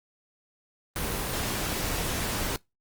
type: noise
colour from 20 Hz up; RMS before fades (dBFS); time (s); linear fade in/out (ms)
pink; -30; 0.96-2.56; 0
effects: noise-tail reverb RT60 0.2 s tail -25 dB re dry + Opus 24 kbps

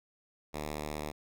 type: tone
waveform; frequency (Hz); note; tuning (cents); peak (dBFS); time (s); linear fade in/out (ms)
5% pulse; 75.4; D2; +46; -25; 0.53-1.12; 20
effects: none

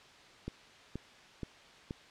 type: click train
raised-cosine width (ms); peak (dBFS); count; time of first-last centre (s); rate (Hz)
3; -25; 4; 0.48-1.909; 2.1
effects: white hiss -56 dBFS RMS until 2.1 s + low-pass 4000 Hz 12 dB/octave

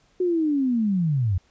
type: linear sweep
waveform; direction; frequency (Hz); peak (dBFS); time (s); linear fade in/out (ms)
sine; down; 370 to 85; -19; 0.2-1.38; 5
effects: pink hiss -62 dBFS RMS until 1.5 s + resampled to 16000 Hz

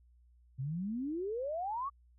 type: exponential sweep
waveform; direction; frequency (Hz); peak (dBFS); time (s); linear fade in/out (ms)
sine; up; 125 to 1168; -34; 0.58-1.9; 20
effects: added 60 Hz sine -61 dBFS peak until 2.18 s

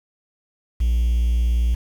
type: tone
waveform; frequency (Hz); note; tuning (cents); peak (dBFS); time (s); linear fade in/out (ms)
triangle; 58.7; A#1; +13; -13; 0.8-1.75; 10
effects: tanh soft clip ceiling -10 dBFS + 7-bit

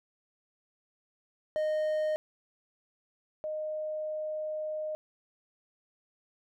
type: tone pair in turn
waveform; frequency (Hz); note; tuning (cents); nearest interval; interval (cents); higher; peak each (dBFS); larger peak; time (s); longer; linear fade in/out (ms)
triangle / sine; 617 / 617; D#5 / D#5; -15 / -15; unison; 0; neither; -25 / -32; first; 1.56-2.16 / 3.44-4.95; second; 0
effects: none

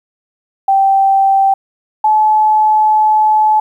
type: tone pair in turn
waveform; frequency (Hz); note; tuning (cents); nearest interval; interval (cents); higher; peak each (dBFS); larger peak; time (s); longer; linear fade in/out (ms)
sine; 780 / 859.8; G5 / A5; -9 / -40; major second; 169; second; -7; neither; 0.68-1.54 / 2.04-3.6; second; 5
effects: 8-bit

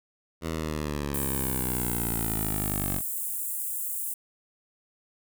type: exponential sweep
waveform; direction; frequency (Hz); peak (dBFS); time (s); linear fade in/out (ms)
10% pulse; down; 82.41 to 47.07; -21; 0.41-3.02; 50
type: high-pass noise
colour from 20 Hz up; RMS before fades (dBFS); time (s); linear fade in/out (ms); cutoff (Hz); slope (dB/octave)
white; -32; 1.14-4.14; 5; 7900; 48
effects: none

